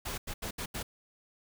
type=noise bursts at uneven times; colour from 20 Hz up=pink; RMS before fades=-37 dBFS; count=5; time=0.05-0.18 / 0.27-0.34 / 0.42-0.51 / 0.58-0.66 / 0.74-0.83 s; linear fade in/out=10 ms; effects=none